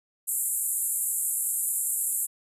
white band-pass noise, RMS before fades -28 dBFS, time 0.27-2.27 s, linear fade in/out 20 ms, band 7400 to 13000 Hz, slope 96 dB/octave, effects resampled to 32000 Hz

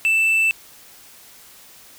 triangle tone, 2652 Hz, E7, 10 cents sharp, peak -13 dBFS, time 0.05-0.51 s, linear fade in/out 0 ms, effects white hiss -46 dBFS RMS until 1.98 s

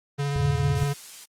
square tone with vibrato, 141.9 Hz, C#3, 41 cents sharp, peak -24 dBFS, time 0.18-0.94 s, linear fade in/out 20 ms, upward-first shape sine, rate 15 Hz, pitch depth 14 cents each way
sine chord, E dominant seventh, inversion none, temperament equal, 82.41 / 103.83 / 123.47 / 146.83 Hz, E2 / G#2 / B2 / D3, 0 / 0 / 0 / 0 cents, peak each -28 / -30 / -29 / -31 dBFS, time 0.36-0.83 s, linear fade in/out 0 ms
blue noise, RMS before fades -38 dBFS, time 0.75-1.26 s, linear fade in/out 20 ms
effects low-pass 9000 Hz 12 dB/octave + Opus 24 kbps

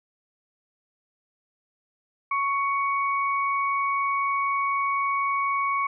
sine tone pair together, 1108.7 / 2238 Hz, C#6 / C#7, 0 / +16 cents, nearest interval octave, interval 1216 cents, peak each -23 / -29 dBFS, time 2.31-5.87 s, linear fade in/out 5 ms, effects none

